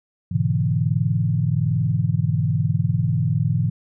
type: chord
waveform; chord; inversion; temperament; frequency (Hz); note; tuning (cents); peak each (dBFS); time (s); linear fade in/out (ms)
sine; E dominant seventh; first; equal with one note detuned; 103.83 / 123.47 / 143.56 / 164.81; G#2 / B2 / D3 / E3; 0 / 0 / -39 / 0; -23; 0.31-3.7; 10
effects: none